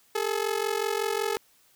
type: ring-modulated tone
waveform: sawtooth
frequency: 428.2 Hz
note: A4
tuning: 47 cents flat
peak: -19 dBFS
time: 0.15-1.37 s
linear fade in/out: 0 ms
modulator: 22.7 Hz
effects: white hiss -62 dBFS RMS until 1.75 s